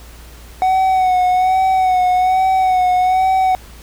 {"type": "tone with vibrato", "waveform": "triangle", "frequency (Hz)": 744, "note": "F#5", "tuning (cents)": 9, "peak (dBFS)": -9, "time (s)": [0.62, 3.55], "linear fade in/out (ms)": 0, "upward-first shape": "sine", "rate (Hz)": 1.2, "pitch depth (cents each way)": 35, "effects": ["added 58 Hz sine -37 dBFS peak until 3.82 s", "pink hiss -42 dBFS RMS until 3.82 s"]}